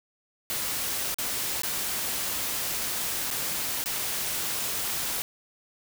white noise with dropouts, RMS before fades -30 dBFS, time 0.5-5.22 s, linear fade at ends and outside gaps 0 ms, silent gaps 1.144-1.185 / 1.62-1.634 / 3.304-3.311 / 3.84-3.859 s, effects none

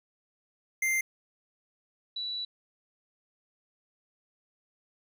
square / sine tone pair in turn, 2093 / 3942 Hz, C7 / B7, 0 / -4 cents, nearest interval major seventh, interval 1096 cents, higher second, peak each -26 / -32 dBFS, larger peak first, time 0.82-1.01 / 2.16-2.45 s, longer second, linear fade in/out 5 ms, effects none

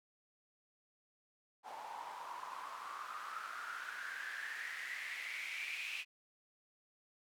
white noise with band-pass filter sweep, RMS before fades -45 dBFS, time 1.63-6.05 s, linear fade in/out 50 ms, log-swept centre 820 to 2600 Hz, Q 7.5, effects none

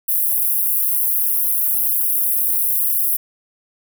pink high-pass noise, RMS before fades -18 dBFS, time 0.08-3.17 s, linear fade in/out 10 ms, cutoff 11000 Hz, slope 48 dB/octave, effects none

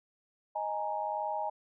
sine chord, D# suspended fourth, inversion none, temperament equal, 622.3 / 830.6 / 932.3 Hz, D#5 / G#5 / A#5, 0 / 0 / 0 cents, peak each -37 / -34 / -37 dBFS, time 0.55-1.5 s, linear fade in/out 10 ms, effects none

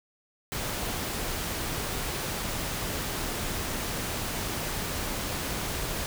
pink noise, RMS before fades -32 dBFS, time 0.52-6.06 s, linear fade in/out 0 ms, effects none

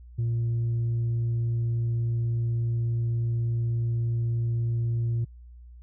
sine tone with tanh clipping, 116.54 Hz, A#2, in tune, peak -24 dBFS, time 0.18-5.25 s, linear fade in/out 10 ms, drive 1 dB, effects added 60 Hz sine -44 dBFS peak until 5.82 s

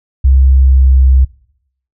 sine tone with pitch glide, 66.3 to 65.46 Hz, C2 to C2, +23 to +1 cents, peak -4 dBFS, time 0.24-1.25 s, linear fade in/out 10 ms, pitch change -22 cents, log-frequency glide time 0.47-1.05 s, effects noise-tail reverb RT60 0.7 s tail -22 dB re dry

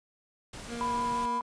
pink noise, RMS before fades -43 dBFS, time 0.53-1.26 s, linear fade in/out 5 ms
25% pulse tone, 235.5 Hz, A#3, 18 cents sharp, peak -32 dBFS, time 0.67-1.42 s, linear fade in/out 50 ms
sine tone with vibrato, 987.8 Hz, B5, in tune, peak -28 dBFS, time 0.81-1.41 s, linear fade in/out 0 ms, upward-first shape sine, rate 5.8 Hz, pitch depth 12 cents each way
effects resampled to 22050 Hz

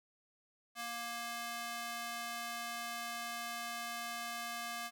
square tone with high-pass filter, 235.4 Hz, A#3, 17 cents sharp, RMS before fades -42 dBFS, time 0.75-4.91 s, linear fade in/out 50 ms, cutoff 940 Hz, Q 0.76, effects none

